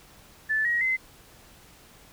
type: tone with pitch steps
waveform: sine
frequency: 1749 / 1896.3 / 2056 Hz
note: A6 / A#6 / C7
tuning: -11 / +29 / -31 cents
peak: -22 dBFS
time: 0.49-0.97 s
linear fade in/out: 20 ms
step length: 160 ms
effects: pink hiss -53 dBFS RMS until 2.12 s